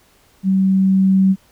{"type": "tone with level ramp", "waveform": "sine", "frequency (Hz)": 191.1, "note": "G3", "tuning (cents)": -44, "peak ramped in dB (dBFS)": [-12, -9], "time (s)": [0.43, 1.36], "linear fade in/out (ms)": 50, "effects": ["pink hiss -54 dBFS RMS until 1.51 s"]}